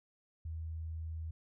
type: tone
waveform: sine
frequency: 80.6 Hz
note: E2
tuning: 38 cents flat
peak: -38 dBFS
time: 0.45-1.31 s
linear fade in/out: 5 ms
effects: none